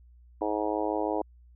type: harmonic tone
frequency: 105.9 Hz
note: G#2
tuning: 34 cents sharp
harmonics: 3 / 4 / 5 / 6 / 7 / 8 / 9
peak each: -32 / -33 / -34 / -35 / -35 / -36 / -37 dBFS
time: 0.41-1.22 s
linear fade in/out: 5 ms
effects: added 60 Hz sine -52 dBFS peak until 1.55 s